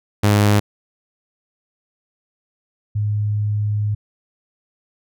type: tone pair in turn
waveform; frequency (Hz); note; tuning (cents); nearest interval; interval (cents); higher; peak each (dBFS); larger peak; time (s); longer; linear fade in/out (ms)
sawtooth / sine; 103.4 / 104.72; G#2 / G#2; -7 / +15; unison; 22; second; -8 / -17; first; 0.23-0.6 / 2.95-3.95; second; 10
effects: none